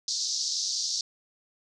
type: band-pass noise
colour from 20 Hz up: white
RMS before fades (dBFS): -30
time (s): 0.08-1.01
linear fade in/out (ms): 2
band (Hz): 4200 to 6200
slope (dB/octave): 48
effects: none